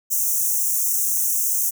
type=high-pass noise; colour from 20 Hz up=white; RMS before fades=-21 dBFS; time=0.1-1.71 s; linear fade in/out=20 ms; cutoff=5800 Hz; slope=96 dB/octave; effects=none